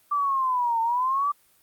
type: linear two-way sweep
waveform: sine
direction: down then up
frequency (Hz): 1174.7 to 900 to 1174.7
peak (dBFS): -21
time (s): 0.11-1.32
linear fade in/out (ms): 10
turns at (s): 0.81
effects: white hiss -61 dBFS RMS until 1.62 s + Opus 32 kbps